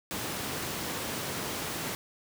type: high-pass noise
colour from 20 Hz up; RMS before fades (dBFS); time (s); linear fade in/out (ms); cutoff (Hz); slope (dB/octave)
pink; -35; 0.11-1.95; 0; 120; 12
effects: none